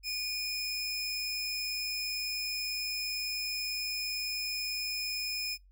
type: tone pair together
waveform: 45% pulse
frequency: 2447 / 5185 Hz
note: D#7 / E8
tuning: -29 / -29 cents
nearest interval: octave + minor second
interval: 1300 cents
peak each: -36 / -35 dBFS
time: 0.03-5.58 s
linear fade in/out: 50 ms
effects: noise-tail reverb RT60 0.2 s tail -26 dB re dry + added 46 Hz sine -56 dBFS peak until 5.71 s